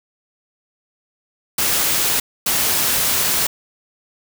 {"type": "noise bursts at uneven times", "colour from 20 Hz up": "white", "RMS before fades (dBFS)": -18, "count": 2, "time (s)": [[1.58, 2.2], [2.46, 3.47]], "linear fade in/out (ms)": 5, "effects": []}